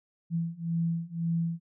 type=beating tone pair; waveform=sine; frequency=166.1 / 168 Hz; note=E3 / E3; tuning=+13 / +33 cents; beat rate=1.9 Hz; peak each=-31 / -30 dBFS; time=0.3-1.6 s; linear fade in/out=50 ms; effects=none